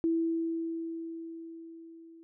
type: tone with level ramp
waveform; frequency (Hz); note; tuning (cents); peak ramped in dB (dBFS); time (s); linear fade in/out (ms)
sine; 329.6; E4; 0; -24 to -50; 0.04-2.23; 0
effects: none